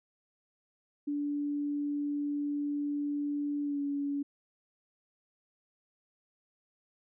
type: tone with pitch glide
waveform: sine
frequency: 290 to 284 Hz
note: D4 to C#4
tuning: -22 to +42 cents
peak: -30 dBFS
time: 1.07-4.23 s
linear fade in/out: 10 ms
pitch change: -36 cents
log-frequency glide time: 3.63-3.8 s
effects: none